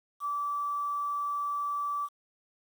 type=tone with quantisation; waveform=sine; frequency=1158 Hz; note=D6; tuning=25 cents flat; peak=-29 dBFS; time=0.2-2.09 s; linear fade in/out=50 ms; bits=9; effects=none